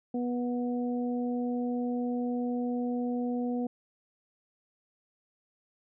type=harmonic tone; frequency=244.2 Hz; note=B3; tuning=19 cents flat; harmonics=1 / 2 / 3; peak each=-29 / -36 / -41 dBFS; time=0.14-3.67 s; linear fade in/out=5 ms; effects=none